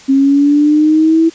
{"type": "linear sweep", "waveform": "sine", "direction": "up", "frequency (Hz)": [268.1, 329.6], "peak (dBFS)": -6, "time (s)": [0.08, 1.3], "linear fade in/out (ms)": 20, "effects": ["white hiss -38 dBFS RMS until 1.34 s", "resampled to 16000 Hz"]}